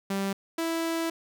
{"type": "tone pair in turn", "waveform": "sawtooth", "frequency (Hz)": [196, 329.6], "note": ["G3", "E4"], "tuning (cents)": [0, 0], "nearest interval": "major sixth", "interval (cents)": 900, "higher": "second", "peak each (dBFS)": -23, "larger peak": "neither", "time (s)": [[0.1, 0.33], [0.58, 1.1]], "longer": "second", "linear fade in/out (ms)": 5, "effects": []}